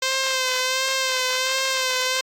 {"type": "tone with vibrato", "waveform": "5% pulse", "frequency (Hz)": 520, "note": "C5", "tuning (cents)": -11, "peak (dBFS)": -9, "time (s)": [0.02, 2.21], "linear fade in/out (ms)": 5, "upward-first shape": "sine", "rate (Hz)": 1.4, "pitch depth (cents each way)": 33, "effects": ["low-pass 11000 Hz 12 dB/octave", "AAC 64 kbps"]}